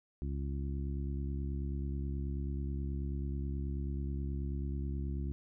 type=harmonic tone; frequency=69.3 Hz; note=C#2; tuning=in tune; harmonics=1 / 2 / 3 / 4 / 5; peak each=-35 / -41 / -45 / -47 / -49 dBFS; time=0.22-5.32 s; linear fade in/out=0 ms; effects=none